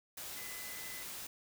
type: tone in noise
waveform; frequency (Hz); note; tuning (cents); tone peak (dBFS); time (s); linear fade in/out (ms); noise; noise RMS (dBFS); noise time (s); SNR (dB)
sine; 2016; B6; +35; -50; 0.37-1.03; 5; white; -45; 0.17-1.27; -8
effects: none

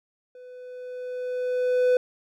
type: tone with level ramp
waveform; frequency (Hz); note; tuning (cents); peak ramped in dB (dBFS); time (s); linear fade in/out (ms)
triangle; 500; B4; +21; -41 to -14; 0.35-1.97; 2
effects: none

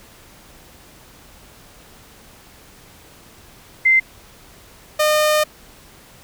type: tone pair in turn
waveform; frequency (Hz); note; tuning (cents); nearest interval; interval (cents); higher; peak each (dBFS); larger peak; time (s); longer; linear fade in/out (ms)
sine / sawtooth; 2078 / 608.8; C7 / D#5; -12 / -38; octave + major sixth; 2126; first; -10; neither; 3.85-4 / 4.99-5.44; second; 10
effects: pink hiss -46 dBFS RMS until 6.23 s

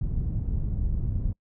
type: low-pass noise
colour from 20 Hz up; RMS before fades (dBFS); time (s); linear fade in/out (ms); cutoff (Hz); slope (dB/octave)
pink; -27; 0.01-1.33; 5; 120; 12
effects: noise-tail reverb RT60 0.1 s tail -24 dB re dry

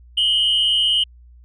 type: tone pair together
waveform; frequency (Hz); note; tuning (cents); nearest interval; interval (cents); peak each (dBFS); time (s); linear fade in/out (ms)
sine; 2900 / 3116; F#7 / G7; -35 / -11; minor second; 124; -16; 0.17-1.04; 10
effects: tanh soft clip ceiling -10 dBFS + added 60 Hz sine -43 dBFS peak until 1.44 s

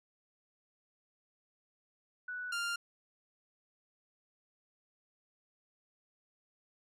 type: tone pair in turn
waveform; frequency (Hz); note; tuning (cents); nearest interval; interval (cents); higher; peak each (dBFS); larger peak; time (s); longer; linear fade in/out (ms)
sine / sawtooth; 1480 / 1396.9; F#6 / F6; 0 / 0; minor second; 100; first; -38 / -30; second; 2.28-2.52 / 2.52-2.76; neither; 5
effects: low-pass 10000 Hz 12 dB/octave

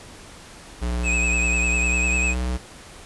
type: tone with pitch glide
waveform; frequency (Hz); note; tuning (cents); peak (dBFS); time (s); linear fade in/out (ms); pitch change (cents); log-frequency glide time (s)
square; 60.2 to 62.18; B1 to B1; -44 to +12; -23; 0.81-2.58; 20; +56; 1.66-2.18
type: tone with vibrato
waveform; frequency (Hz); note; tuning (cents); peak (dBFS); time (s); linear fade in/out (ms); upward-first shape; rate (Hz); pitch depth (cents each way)
square; 2548; D#7; +41; -21; 1.03-2.35; 50; triangle; 10; 56
effects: pink hiss -43 dBFS RMS until 3.05 s + resampled to 24000 Hz

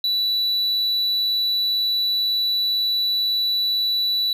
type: tone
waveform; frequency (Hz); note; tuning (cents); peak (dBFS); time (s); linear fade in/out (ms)
triangle; 3951; B7; 0; -17; 0.04-4.33; 2
effects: none

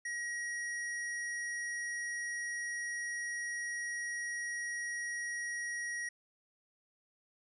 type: tone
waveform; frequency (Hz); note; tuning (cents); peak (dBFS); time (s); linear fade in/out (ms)
square; 1900; A#6; +33; -37; 0.05-6.09; 5
effects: resampled to 24000 Hz

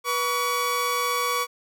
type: tone pair together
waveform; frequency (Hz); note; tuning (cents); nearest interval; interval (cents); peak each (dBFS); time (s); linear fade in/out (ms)
sawtooth; 487.4 / 1132; B4 / C#6; -23 / +36; octave + minor third; 1459; -25 / -20; 0.04-1.47; 50
effects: none

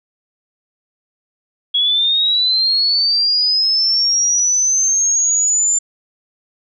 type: linear sweep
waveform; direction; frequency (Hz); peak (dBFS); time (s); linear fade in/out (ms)
sine; up; 3322 to 7190; -12; 1.74-5.79; 10
effects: none

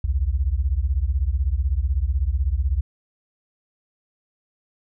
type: beating tone pair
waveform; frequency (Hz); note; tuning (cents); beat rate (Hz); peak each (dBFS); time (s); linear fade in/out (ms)
sine; 60.2 / 76.2; B1 / D#2; -44 / -36; 16; -21 / -22; 0.04-2.81; 5
effects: none

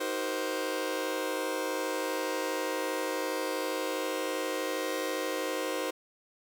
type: chord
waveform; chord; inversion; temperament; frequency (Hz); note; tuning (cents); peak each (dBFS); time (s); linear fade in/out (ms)
sawtooth; C half-diminished seventh; first; just; 314 / 376.7 / 470.9 / 523.3; Eb4 / Gb4 / Bb4 / C5; +16 / +31 / +18 / 0; -33 / -34 / -33 / -30; 0-5.91; 10
effects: none

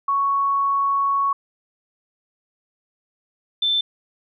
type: tone pair in turn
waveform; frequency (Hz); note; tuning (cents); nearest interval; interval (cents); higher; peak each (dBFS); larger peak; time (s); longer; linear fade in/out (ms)
sine; 1111 / 3541; C#6 / A7; +4 / +10; octave + minor sixth; 2006; second; -17; neither; 0.08-1.33 / 3.62-3.81; first; 5
effects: none

